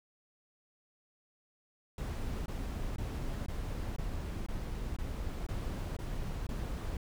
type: noise bursts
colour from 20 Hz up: brown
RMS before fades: -37 dBFS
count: 10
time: 1.98-6.969 s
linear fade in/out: 2 ms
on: 480 ms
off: 21 ms
effects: none